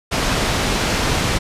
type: low-pass noise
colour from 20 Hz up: pink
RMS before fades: -19 dBFS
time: 0.11-1.39 s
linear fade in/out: 20 ms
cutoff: 6500 Hz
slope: 12 dB/octave
effects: resampled to 32000 Hz